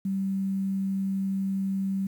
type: tone with quantisation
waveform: sine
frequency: 193.7 Hz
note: G3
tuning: 20 cents flat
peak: -25 dBFS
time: 0.05-2.07 s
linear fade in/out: 5 ms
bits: 9
effects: none